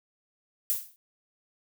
violet noise with exponential decay, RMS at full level -24 dBFS, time 0.7-0.96 s, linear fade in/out 0 ms, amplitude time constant 55 ms, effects none

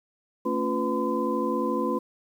sine tone cluster, 225 / 276.3 / 350.6 / 498.8 / 1019 Hz, A3 / C#4 / F4 / B4 / C6, +39 / -6 / +7 / +17 / -46 cents, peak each -30 dBFS, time 0.45-1.99 s, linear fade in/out 10 ms, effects 9-bit

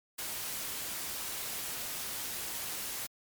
white noise, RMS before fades -38 dBFS, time 0.18-3.07 s, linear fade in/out 10 ms, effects MP3 96 kbps

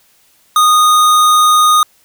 square tone, 1235 Hz, D#6, 13 cents flat, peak -7 dBFS, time 0.56-1.83 s, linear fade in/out 2 ms, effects white hiss -52 dBFS RMS until 2.04 s

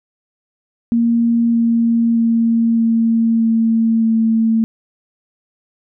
sine tone with pitch steps, 233.1 / 231.4 / 229.6 / 227.9 / 226.2 / 224.5 Hz, A#3 / A#3 / A#3 / A#3 / A3 / A3, 0 / -13 / -26 / -39 / +48 / +35 cents, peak -11 dBFS, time 0.92-4.64 s, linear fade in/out 0 ms, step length 620 ms, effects none

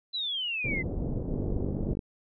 sine exponential sweep, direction down, 4045 to 2007 Hz, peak -29 dBFS, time 0.13-0.83 s, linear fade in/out 20 ms
pink low-pass noise, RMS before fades -32 dBFS, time 0.64-1.94 s, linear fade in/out 10 ms, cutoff 510 Hz, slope 24 dB/octave
click train, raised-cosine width 3 ms, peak -21 dBFS, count 33, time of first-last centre 1.34-1.992 s, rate 49.1 Hz
effects none

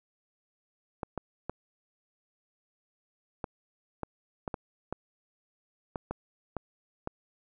clicks, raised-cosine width 1 ms, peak -19 dBFS, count 12, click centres 1.032 / 1.177 / 1.496 / 3.442 / 4.033 / 4.478 / 4.542 / 4.926 / 5.958 / 6.11 / 6.567 / 7.074 s, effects none

